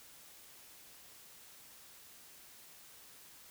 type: silence
effects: white hiss -57 dBFS RMS until 3.5 s